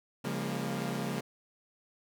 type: chord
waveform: sawtooth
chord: Bb minor seventh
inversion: first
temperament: equal with one note detuned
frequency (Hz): 138.59 / 174.61 / 202.3 / 233.1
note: Db3 / F3 / Ab3 / Bb3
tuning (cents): 0 / 0 / -45 / 0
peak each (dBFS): -34 / -35 / -34 / -34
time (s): 0.24-1.21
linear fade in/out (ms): 10
effects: none